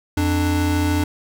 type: tone pair together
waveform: square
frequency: 87.31 / 295.5 Hz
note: F2 / D4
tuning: 0 / +11 cents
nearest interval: octave + major sixth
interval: 2111 cents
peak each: -20 / -21 dBFS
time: 0.17-1.04 s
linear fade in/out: 5 ms
effects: none